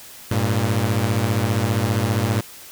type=beating tone pair; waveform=sawtooth; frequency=100.2 / 115.2 Hz; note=G2 / A#2; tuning=+38 / -20 cents; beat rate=15 Hz; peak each=-17 dBFS; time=0.31-2.41 s; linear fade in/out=5 ms; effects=white hiss -41 dBFS RMS until 2.71 s